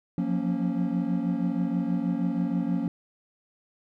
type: chord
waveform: triangle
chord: Gb major seventh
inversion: third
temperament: equal with one note detuned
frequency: 174.61 / 180.88 / 233.1 / 277.2 Hz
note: F3 / Gb3 / Bb3 / Db4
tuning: 0 / -39 / 0 / 0 cents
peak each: -28 dBFS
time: 0.18-2.88 s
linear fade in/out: 2 ms
effects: none